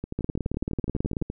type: two click trains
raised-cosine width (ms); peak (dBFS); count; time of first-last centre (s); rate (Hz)
3; -18 / -14; 16 / 20; 0.04-1.301 / 0.19-1.223; 11.9 / 18.4
effects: none